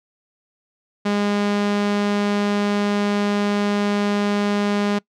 sawtooth tone, 204.6 Hz, G#3, 26 cents flat, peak -14 dBFS, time 1.05-4.99 s, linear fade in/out 10 ms, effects noise-tail reverb RT60 0.1 s tail -23 dB re dry + low-pass 5000 Hz 12 dB/octave

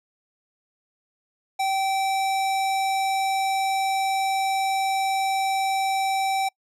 square tone, 774 Hz, G5, 22 cents flat, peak -22 dBFS, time 1.59-6.49 s, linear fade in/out 10 ms, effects noise-tail reverb RT60 0.1 s tail -26 dB re dry + low-pass 11000 Hz 12 dB/octave

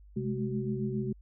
sine tone cluster, 130.7 / 207.5 / 214.8 / 375.3 Hz, C3 / G#3 / A3 / F#4, -1 / -1 / -41 / +25 cents, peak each -34 / -35 / -36 / -36 dBFS, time 0.16-1.13 s, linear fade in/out 10 ms, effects added 50 Hz sine -51 dBFS peak until 1.21 s

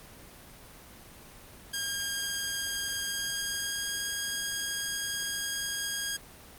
10% pulse tone with pitch glide, 1617 to 1632 Hz, G#6 to G#6, -47 to -31 cents, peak -22 dBFS, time 1.73-6.17 s, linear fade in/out 10 ms, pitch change +16 cents, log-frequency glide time 3.03-4.04 s, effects pink hiss -50 dBFS RMS until 6.58 s + Opus 24 kbps

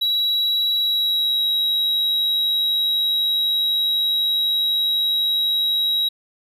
triangle tone with pitch glide, 3893 to 3848 Hz, B7 to B7, -26 to -46 cents, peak -16 dBFS, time 0.01-6.09 s, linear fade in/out 10 ms, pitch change -20 cents, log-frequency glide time 0.77-1.46 s, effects none

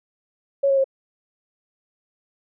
sine tone with pitch steps, 554.4 / 545.8 / 537.4 Hz, C#5 / C#5 / C5, 0 / -27 / +46 cents, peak -15 dBFS, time 0.63-0.843 s, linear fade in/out 10 ms, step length 71 ms, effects none

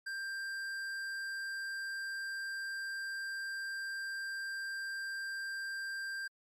sine tone with tanh clipping, 1584 Hz, G6, 18 cents sharp, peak -39 dBFS, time 0.06-6.28 s, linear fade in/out 10 ms, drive 13 dB, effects MP3 96 kbps

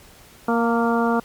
harmonic tone with a mistuned harmonic, 233.1 Hz, A#3, in tune, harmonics 1 / 2 / 3 / 4 / 5 / 6, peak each -20 / -23 / -25 / -26 / -27 / -28 dBFS, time 0.48-1.2 s, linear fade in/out 5 ms, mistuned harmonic 4, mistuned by -25 cents, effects pink hiss -48 dBFS RMS until 1.24 s + MP3 96 kbps

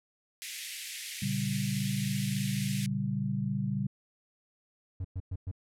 pink band-pass noise, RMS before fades -41 dBFS, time 0.42-2.86 s, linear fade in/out 0 ms, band 1900 to 13000 Hz, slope 48 dB/octave
sine chord, G diminished, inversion first, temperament just, 117.6 / 141.12 / 196 Hz, Bb2 / Db3 / G3, +16 / +31 / 0 cents, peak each -35 / -33 / -32 dBFS, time 1.22-3.87 s, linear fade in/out 5 ms
triangle tone bursts, 92.5 Hz, F#2, in tune, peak -30 dBFS, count 4, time 5-5.514 s, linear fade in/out 5 ms, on 46 ms, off 110 ms
effects none

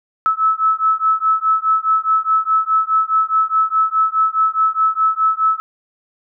sine beating tone pair, 1300 / 1304.8 Hz, E6 / E6, -24 / -18 cents, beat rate 4.8 Hz, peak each -16 / -16 dBFS, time 0.26-5.6 s, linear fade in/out 0 ms, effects none

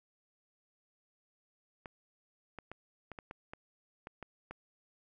clicks, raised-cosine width 0.5 ms, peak -29 dBFS, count 10, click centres 1.858 / 2.587 / 2.716 / 3.117 / 3.188 / 3.311 / 3.535 / 4.071 / 4.227 / 4.51 s, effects none

